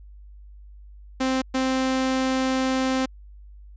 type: tone bursts at uneven times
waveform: sawtooth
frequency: 261.6 Hz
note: C4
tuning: in tune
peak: -17 dBFS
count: 2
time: 1.2-1.42 / 1.54-3.06 s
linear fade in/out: 10 ms
effects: added 50 Hz sine -42 dBFS peak until 3.76 s + resampled to 16000 Hz